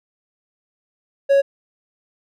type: tone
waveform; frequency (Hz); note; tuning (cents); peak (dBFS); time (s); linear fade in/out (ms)
triangle; 554.4; C#5; 0; -9; 1.29-1.42; 20
effects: none